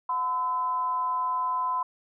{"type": "tone with amplitude modulation", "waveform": "sine", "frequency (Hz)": 1015, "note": "B5", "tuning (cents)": 47, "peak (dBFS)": -22, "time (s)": [0.09, 1.83], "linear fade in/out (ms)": 5, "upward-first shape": "sine", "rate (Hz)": 291, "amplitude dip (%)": 55, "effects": []}